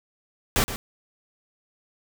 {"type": "noise with echo", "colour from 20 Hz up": "pink", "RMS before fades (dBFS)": -21, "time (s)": [0.56, 0.64], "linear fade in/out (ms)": 0, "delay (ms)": 120, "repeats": 1, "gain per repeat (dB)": -11, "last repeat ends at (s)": 0.76, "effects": []}